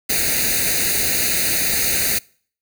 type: noise with comb filter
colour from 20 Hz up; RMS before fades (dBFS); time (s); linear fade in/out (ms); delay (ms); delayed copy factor
white; -19; 0.09-2.19; 10; 0.46; +0.9
effects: noise-tail reverb RT60 0.5 s tail -25 dB re dry

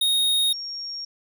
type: tone pair in turn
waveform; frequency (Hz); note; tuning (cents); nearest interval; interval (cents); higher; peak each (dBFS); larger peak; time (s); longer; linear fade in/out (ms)
square / sine; 3729 / 5558; A#7 / F8; 0 / -9; perfect fifth; 691; second; -19 / -30; first; 0.01-0.53 / 0.53-1.05; neither; 5
effects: none

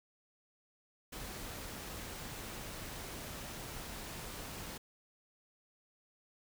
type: noise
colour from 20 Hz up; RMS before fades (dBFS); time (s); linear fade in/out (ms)
pink; -45; 1.12-4.78; 10
effects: none

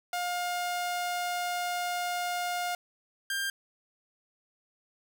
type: tone pair in turn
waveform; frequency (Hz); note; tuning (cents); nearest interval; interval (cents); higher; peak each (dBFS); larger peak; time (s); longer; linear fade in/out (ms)
sawtooth; 710 / 1593.9; F5 / G6; +28 / +28; octave + major second; 1400; second; -26; neither; 0.13-2.75 / 3.3-3.5; first; 2
effects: none

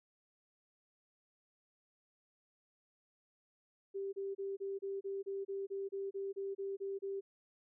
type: tone bursts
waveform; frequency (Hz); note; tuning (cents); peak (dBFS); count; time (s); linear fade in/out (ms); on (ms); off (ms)
sine; 392.6; G4; +3; -37; 15; 3.94-7.21; 20; 190; 30
effects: none

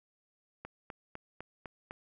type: click train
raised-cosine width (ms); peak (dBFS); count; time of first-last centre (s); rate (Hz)
0.5; -27; 6; 0.65-1.909; 3.97
effects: none

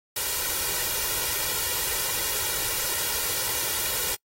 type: noise with comb filter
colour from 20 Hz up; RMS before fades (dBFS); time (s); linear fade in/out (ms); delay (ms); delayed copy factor
white; -27; 0.16-4.15; 5; 2.1; +0.7
effects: noise-tail reverb RT60 0.1 s tail -26 dB re dry + AAC 48 kbps

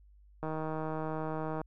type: click train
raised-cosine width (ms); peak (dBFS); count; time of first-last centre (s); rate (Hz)
1; -23; 187; 0.43-1.615; 157
effects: added 50 Hz sine -56 dBFS peak until 1.66 s

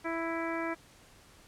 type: harmonic tone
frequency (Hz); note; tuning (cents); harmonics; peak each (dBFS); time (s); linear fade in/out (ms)
330.5; E4; +5; 1 / 2 / 3 / 4 / 5 / 6 / 7; -35 / -38 / -40 / -41 / -42 / -43 / -43; 0.04-0.75; 20
effects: pink hiss -58 dBFS RMS until 1.47 s + low-pass 11000 Hz 12 dB/octave

